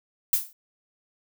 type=noise with exponential decay; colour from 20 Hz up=violet; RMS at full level=-18 dBFS; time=0.33-0.53 s; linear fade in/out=1 ms; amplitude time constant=43 ms; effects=none